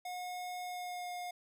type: tone with pitch glide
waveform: square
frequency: 723 to 714.3 Hz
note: F#5 to F5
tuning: -40 to +39 cents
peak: -40 dBFS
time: 0.05-1.31 s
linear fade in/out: 5 ms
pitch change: -21 cents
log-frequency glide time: 0.62-1.11 s
effects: none